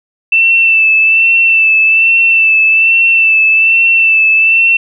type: tone with vibrato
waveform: sine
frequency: 2661 Hz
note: E7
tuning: 16 cents sharp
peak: -5 dBFS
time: 0.32-4.77 s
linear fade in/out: 5 ms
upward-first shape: sine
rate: 1.2 Hz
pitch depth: 29 cents each way
effects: none